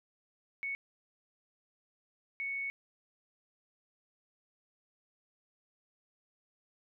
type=tone bursts at uneven times; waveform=sine; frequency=2217 Hz; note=C#7; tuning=in tune; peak=-34 dBFS; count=2; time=0.63-0.75 / 2.4-2.7 s; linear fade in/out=0 ms; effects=none